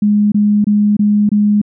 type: tone bursts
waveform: sine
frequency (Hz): 207.7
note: G#3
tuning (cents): 0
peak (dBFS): -8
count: 5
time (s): 0.02-1.616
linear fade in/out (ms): 5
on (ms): 300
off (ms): 24
effects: none